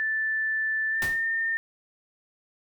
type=tone with pitch glide; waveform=sine; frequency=1760 to 1813.7 Hz; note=A6 to A#6; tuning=0 to -48 cents; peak=-24 dBFS; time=0-1.57 s; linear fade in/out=0 ms; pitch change=+52 cents; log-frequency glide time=0.9-1.06 s
type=noise with exponential decay; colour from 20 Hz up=pink; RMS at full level=-29 dBFS; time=1.02-1.27 s; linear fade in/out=1 ms; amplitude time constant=53 ms
effects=none